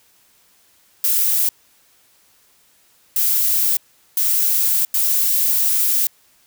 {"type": "noise bursts at uneven times", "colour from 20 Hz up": "violet", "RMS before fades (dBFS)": -17, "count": 4, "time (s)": [[1.04, 1.49], [3.16, 3.77], [4.17, 4.85], [4.94, 6.07]], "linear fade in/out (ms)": 2, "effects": ["white hiss -56 dBFS RMS until 6.46 s"]}